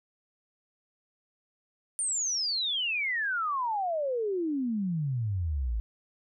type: exponential sweep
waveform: sine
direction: down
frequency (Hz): 9180 to 52.3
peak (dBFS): -27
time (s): 1.99-5.8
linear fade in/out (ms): 0
effects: none